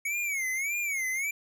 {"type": "tone with vibrato", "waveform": "square", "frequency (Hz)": 2217, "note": "C#7", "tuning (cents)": 0, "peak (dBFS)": -29, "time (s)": [0.05, 1.31], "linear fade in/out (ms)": 5, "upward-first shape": "sine", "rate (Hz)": 1.7, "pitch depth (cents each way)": 150, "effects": []}